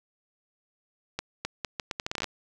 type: accelerating click train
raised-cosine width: 0.2 ms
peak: -13 dBFS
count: 14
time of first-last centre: 1.19-2.243 s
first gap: 260 ms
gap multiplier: 0.76
effects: none